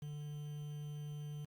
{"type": "tone with quantisation", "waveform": "triangle", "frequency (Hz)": 148, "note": "D3", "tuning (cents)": 14, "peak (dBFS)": -40, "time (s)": [0.02, 1.45], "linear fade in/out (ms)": 5, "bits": 10, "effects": ["Opus 48 kbps"]}